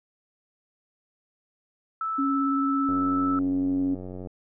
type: tone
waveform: sine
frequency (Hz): 1314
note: E6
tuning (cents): -6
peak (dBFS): -26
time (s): 2.01-3.39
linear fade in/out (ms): 2
type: tone with vibrato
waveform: sine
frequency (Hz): 275.4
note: C#4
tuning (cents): -11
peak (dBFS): -23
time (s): 2.18-3.95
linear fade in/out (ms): 10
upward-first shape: triangle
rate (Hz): 18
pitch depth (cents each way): 16
type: click train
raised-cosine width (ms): 2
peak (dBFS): -25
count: 128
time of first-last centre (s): 2.89-4.272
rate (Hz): 91.9
effects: none